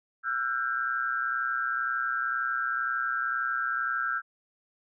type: tone cluster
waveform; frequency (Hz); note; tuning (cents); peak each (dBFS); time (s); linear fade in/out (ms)
sine; 1338 / 1460 / 1591; E6 / F#6 / G6; +25 / -24 / +25; -30 / -33 / -31; 0.23-4.22; 50
effects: none